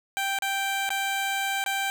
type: tone with dropouts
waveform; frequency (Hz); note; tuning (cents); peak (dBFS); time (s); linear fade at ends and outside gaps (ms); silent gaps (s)
15% pulse; 784; G5; 0; -19; 0.17-1.9; 0; 0.388-0.422 / 0.891-0.904 / 1.64-1.662
effects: none